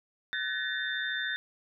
sine tone cluster, 1515 / 1727 / 1860 / 3598 Hz, F#6 / A6 / A#6 / A7, +40 / -33 / -4 / +38 cents, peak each -35 / -35 / -37 / -36 dBFS, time 0.33-1.36 s, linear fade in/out 0 ms, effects none

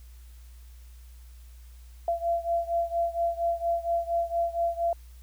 sine beating tone pair, 679 / 683.3 Hz, F5 / F5, -49 / -38 cents, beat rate 4.3 Hz, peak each -27 / -29 dBFS, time 2.08-4.93 s, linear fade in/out 2 ms, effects added 60 Hz sine -45 dBFS peak until 5.22 s + white hiss -61 dBFS RMS until 5.22 s

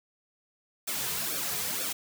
white noise with flanger, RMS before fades -32 dBFS, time 0.87-1.93 s, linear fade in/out 10 ms, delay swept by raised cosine 0.99 to 3.69 ms, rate 2.1 Hz, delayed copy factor -0.85, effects none

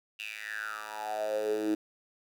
10% pulse tone with high-pass filter sweep, 107.2 Hz, A2, 45 cents flat, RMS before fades -34 dBFS, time 0.19-1.75 s, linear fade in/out 5 ms, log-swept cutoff 2800 to 300 Hz, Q 8.5, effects none

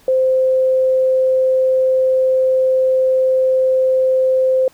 sine tone, 520 Hz, C5, 11 cents flat, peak -11 dBFS, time 0.08-4.68 s, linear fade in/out 2 ms, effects pink hiss -50 dBFS RMS until 4.73 s

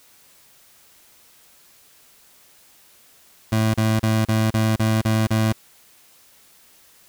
25% pulse tone bursts, 110 Hz, A2, in tune, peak -13 dBFS, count 8, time 3.52-5.525 s, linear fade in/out 5 ms, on 220 ms, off 35 ms, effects white hiss -53 dBFS RMS until 7.08 s

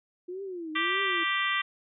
sine tone with vibrato, 350.1 Hz, F4, 4 cents sharp, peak -34 dBFS, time 0.28-1.24 s, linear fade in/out 10 ms, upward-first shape triangle, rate 1.7 Hz, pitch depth 230 cents each way
harmonic tone, 392 Hz, G4, in tune, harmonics 3 / 4 / 5 / 6 / 7 / 8 / 9, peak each -31 / -36 / -29 / -35 / -36 / -35 / -38 dBFS, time 0.75-1.62 s, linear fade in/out 10 ms
effects none

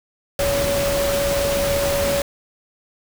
sine tone in noise, 563 Hz, C#5, 27 cents sharp, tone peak -19 dBFS, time 0.39-2.22 s, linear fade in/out 2 ms, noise pink, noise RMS -24 dBFS, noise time 0.39-2.22 s, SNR +2 dB, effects none

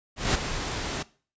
pink noise with ADSR envelope, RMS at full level -22 dBFS, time 0.16-1.03 s, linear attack 190 ms, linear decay 8 ms, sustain -9 dB, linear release 8 ms, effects noise-tail reverb RT60 0.4 s tail -20 dB re dry + resampled to 16000 Hz

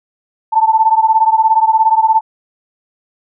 sine beating tone pair, 880 / 897 Hz, A5 / A5, 0 / +33 cents, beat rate 17 Hz, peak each -10 / -12 dBFS, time 0.52-2.21 s, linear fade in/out 20 ms, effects none

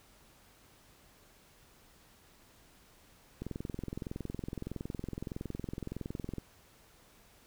click train, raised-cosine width 3 ms, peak -25 dBFS, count 65, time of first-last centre 3.42-6.383 s, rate 21.6 Hz, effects pink hiss -62 dBFS RMS until 7.46 s

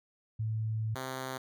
sine / 5% pulse tone pair in turn, 110 / 130.81 Hz, A2 / C3, 0 / 0 cents, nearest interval minor third, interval 300 cents, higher second, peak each -30 / -25 dBFS, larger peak second, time 0.39-0.95 / 0.95-1.38 s, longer first, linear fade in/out 10 ms, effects none

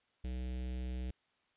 square tone with notch filter, 62.6 Hz, B1, 24 cents sharp, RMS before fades -39 dBFS, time 0.24-1.11 s, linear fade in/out 5 ms, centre 1100 Hz, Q 0.52, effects white hiss -75 dBFS RMS until 1.56 s + resampled to 8000 Hz

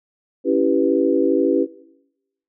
sine chord, C# half-diminished seventh, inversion none, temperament equal, 277.2 / 329.6 / 392 / 493.9 Hz, C#4 / E4 / G4 / B4, 0 / 0 / 0 / 0 cents, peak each -20 dBFS, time 0.44-1.67 s, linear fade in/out 50 ms, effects noise-tail reverb RT60 0.9 s tail -20 dB re dry

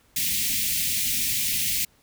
white band-stop noise, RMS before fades -25 dBFS, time 0.16-1.85 s, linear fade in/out 5 ms, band 270 to 2000 Hz, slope 48 dB/octave, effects pink hiss -61 dBFS RMS until 2.02 s

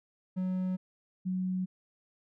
triangle / sine tone pair in turn, 185 / 185 Hz, F#3 / F#3, 0 / 0 cents, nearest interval unison, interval 0 cents, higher neither, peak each -27 / -29 dBFS, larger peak first, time 0.36-0.77 / 1.25-1.66 s, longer neither, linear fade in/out 20 ms, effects none

